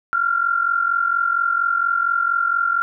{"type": "tone pair together", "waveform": "sine", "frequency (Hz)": [1372.7, 1417], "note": ["F6", "F6"], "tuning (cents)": [-30, 25], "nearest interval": "minor second", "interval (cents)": 55, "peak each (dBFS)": [-18, -21], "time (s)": [0.13, 2.82], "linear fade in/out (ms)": 0, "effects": []}